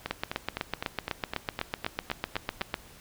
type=two click trains; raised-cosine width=0.3 ms; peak=-12 / -15 dBFS; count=22 / 11; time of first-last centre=0.11-2.742 / 0.06-2.611 s; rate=7.98 / 3.92 Hz; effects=pink hiss -52 dBFS RMS until 3 s